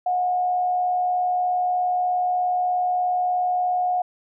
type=tone with frequency modulation; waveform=sine; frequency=725 Hz; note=F#5; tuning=35 cents flat; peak=-19 dBFS; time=0.06-4.02 s; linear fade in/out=5 ms; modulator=76.8 Hz; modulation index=0.24; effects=none